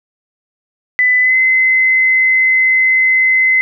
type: tone with pitch glide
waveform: sine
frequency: 2000 to 2049 Hz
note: B6 to C7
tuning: +21 to -37 cents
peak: -8 dBFS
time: 0.99-3.61 s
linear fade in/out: 0 ms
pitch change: +42 cents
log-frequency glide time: 1.21-1.36 s
effects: none